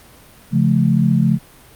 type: chord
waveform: sine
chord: Db augmented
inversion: none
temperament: just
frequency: 138.59 / 173.24 / 216.5 Hz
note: Db3 / F3 / A3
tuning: 0 / -14 / -28 cents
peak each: -16 dBFS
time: 0.51-1.39 s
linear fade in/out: 50 ms
effects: pink hiss -45 dBFS RMS until 1.75 s + Opus 48 kbps